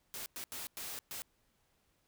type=noise bursts at uneven times; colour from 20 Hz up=white; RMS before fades=-43 dBFS; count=5; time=0.14-0.26 / 0.36-0.44 / 0.52-0.67 / 0.77-0.99 / 1.11-1.22 s; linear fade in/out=0 ms; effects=pink hiss -75 dBFS RMS until 2.07 s